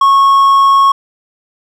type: tone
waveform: triangle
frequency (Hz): 1098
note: C#6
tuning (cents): -17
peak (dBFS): -3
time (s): 0.01-0.92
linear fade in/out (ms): 5
effects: none